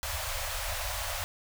pink band-stop noise, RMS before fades -34 dBFS, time 0.03-1.24 s, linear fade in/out 0 ms, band 100 to 530 Hz, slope 96 dB/octave, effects none

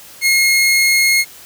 sawtooth tone, 2154 Hz, C7, 50 cents sharp, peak -7 dBFS, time 0.21-1.25 s, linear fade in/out 50 ms, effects white hiss -39 dBFS RMS until 1.45 s

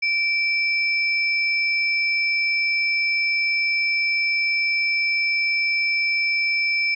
sine tone pair together, 2333 / 5237 Hz, D7 / E8, -12 / -12 cents, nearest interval octave + major second, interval 1400 cents, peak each -19 / -28 dBFS, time 0.02-6.95 s, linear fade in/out 10 ms, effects none

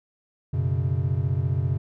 triangle chord, F# suspended fourth, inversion none, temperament equal, 92.5 / 123.47 / 138.59 Hz, F#2 / B2 / C#3, 0 / 0 / 0 cents, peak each -24 dBFS, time 0.53-1.78 s, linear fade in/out 10 ms, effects none

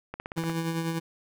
click train, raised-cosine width 0.5 ms, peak -20 dBFS, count 7, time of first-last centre 0.14-0.497 s, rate 16.8 Hz
25% pulse tone with tremolo, 164.81 Hz, E3, in tune, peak -22 dBFS, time 0.36-1 s, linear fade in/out 20 ms, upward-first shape triangle, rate 10 Hz, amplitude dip 50%
effects none

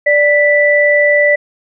sine tone pair together, 587.3 / 1975.5 Hz, D5 / B6, 0 / 0 cents, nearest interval octave + major sixth, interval 2100 cents, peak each -10 dBFS, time 0.06-1.36 s, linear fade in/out 10 ms, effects none

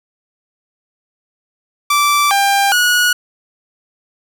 sawtooth tone with pitch steps, 1166 / 796 / 1458 Hz, D6 / G5 / F#6, -13 / +26 / -26 cents, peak -7 dBFS, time 1.9-3.13 s, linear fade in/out 5 ms, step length 410 ms, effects none

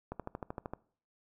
click train, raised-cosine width 1 ms, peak -24 dBFS, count 9, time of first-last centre 0.12-0.735 s, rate 13 Hz, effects noise-tail reverb RT60 0.5 s tail -22 dB re dry

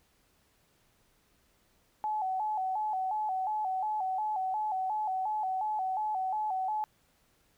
sine tone with vibrato, 803 Hz, G5, 41 cents sharp, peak -29 dBFS, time 2.04-6.84 s, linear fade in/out 0 ms, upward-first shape square, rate 2.8 Hz, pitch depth 110 cents each way, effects pink hiss -69 dBFS RMS until 7.57 s

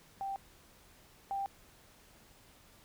sine tone pair in turn, 784 / 789 Hz, G5 / G5, 0 / +11 cents, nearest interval unison, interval 11 cents, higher second, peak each -35 / -33 dBFS, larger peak second, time 0.21-0.36 / 1.31-1.46 s, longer neither, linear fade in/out 0 ms, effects pink hiss -61 dBFS RMS until 2.84 s

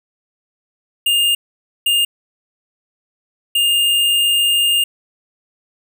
square tone bursts at uneven times, 2821 Hz, F7, 17 cents sharp, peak -13 dBFS, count 3, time 1.06-1.35 / 1.86-2.05 / 3.55-4.84 s, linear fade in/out 5 ms, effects none

